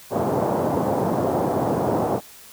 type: band-pass noise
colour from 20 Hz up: white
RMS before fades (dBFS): -22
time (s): 0.1-2.21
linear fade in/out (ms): 50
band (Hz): 100 to 800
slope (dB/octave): 24
effects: white hiss -45 dBFS RMS until 2.52 s